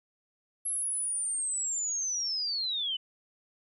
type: linear sweep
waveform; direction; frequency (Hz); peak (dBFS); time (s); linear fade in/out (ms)
sine; down; 11175 to 2960; -29; 0.65-2.97; 10
effects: none